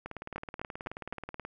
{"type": "two click trains", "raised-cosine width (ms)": 0.5, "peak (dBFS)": [-21, -24], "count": [4, 27], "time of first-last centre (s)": [[0.36, 1.125], [0.06, 1.45]], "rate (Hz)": [3.92, 18.7], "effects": []}